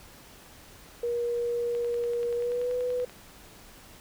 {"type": "tone with pitch glide", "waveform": "sine", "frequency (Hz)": [476.1, 495.7], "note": ["A#4", "B4"], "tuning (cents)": [37, 6], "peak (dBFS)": -26, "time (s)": [1.03, 3.05], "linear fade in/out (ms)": 5, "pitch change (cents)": 69, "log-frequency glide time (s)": [2.34, 2.73]}
{"type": "click train", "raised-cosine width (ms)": 0.3, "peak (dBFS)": -30, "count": 15, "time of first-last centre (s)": [1.75, 3.096], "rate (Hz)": 10.4}
{"effects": ["pink hiss -51 dBFS RMS until 4 s"]}